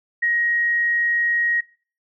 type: tone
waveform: sine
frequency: 1886 Hz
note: A#6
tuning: 20 cents sharp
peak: -17 dBFS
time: 0.22-1.61 s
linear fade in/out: 10 ms
effects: noise-tail reverb RT60 0.4 s tail -22 dB re dry